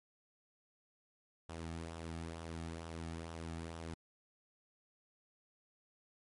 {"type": "tone with flanger", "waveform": "sawtooth", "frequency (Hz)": 82.41, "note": "E2", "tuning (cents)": 0, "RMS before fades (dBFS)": -45, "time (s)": [1.49, 3.94], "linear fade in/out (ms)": 0, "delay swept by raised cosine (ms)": [0.44, 2.04], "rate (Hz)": 2.2, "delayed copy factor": -0.5, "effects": ["MP3 48 kbps"]}